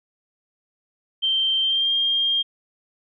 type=tone with pitch glide; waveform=sine; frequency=3136 to 3211 Hz; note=G7 to G7; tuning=0 to +41 cents; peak=-18 dBFS; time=1.22-2.43 s; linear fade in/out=20 ms; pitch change=+41 cents; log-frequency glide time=1.61-1.93 s; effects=none